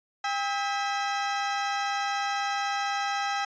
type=tone cluster; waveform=35% pulse; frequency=802 / 1286 / 1977 Hz; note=G5 / E6 / B6; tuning=+39 / -43 / +1 cents; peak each=-27 / -31 / -34 dBFS; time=0.24-3.45 s; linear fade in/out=5 ms; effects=resampled to 16000 Hz